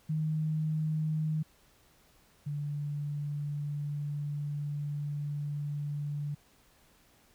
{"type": "tone pair in turn", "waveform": "sine", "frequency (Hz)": [155.56, 145.94], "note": ["D#3", "D3"], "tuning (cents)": [0, -11], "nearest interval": "minor second", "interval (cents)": 111, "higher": "first", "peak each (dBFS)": [-28, -32], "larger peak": "first", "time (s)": [[0.09, 1.43], [2.46, 6.35]], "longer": "second", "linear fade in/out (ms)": 10, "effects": ["pink hiss -64 dBFS RMS until 7.34 s"]}